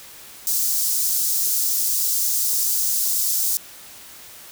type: high-pass noise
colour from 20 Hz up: white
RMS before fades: -21 dBFS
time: 0.47-3.57 s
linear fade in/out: 0 ms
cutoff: 5100 Hz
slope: 24 dB/octave
effects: white hiss -42 dBFS RMS until 4.51 s